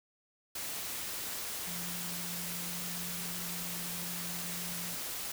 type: tone in noise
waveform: sine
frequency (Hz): 174.61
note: F3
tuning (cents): 0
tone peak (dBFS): -44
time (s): 1.67-4.95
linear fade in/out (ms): 5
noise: white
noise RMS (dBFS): -39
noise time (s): 0.55-5.32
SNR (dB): -8
effects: none